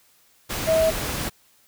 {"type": "tone in noise", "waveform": "sine", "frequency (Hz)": 643, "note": "E5", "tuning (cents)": -43, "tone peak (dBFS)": -16, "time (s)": [0.67, 0.91], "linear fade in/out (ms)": 20, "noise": "pink", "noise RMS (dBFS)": -28, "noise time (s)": [0.49, 1.3], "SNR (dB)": 9, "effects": ["white hiss -59 dBFS RMS until 1.67 s"]}